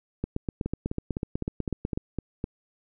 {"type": "two click trains", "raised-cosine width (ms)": 3, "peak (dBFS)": [-16, -15], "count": [8, 15], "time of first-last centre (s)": [[0.66, 2.441], [0.24, 1.975]], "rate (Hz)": [3.93, 8.07], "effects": []}